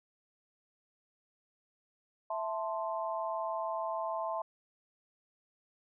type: chord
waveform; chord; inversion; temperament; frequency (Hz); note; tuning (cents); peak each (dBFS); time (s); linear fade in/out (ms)
sine; A minor; second; equal; 659.3 / 880 / 1046.5; E5 / A5 / C6; 0 / 0 / 0; -36 / -38 / -38; 2.3-4.42; 5
effects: none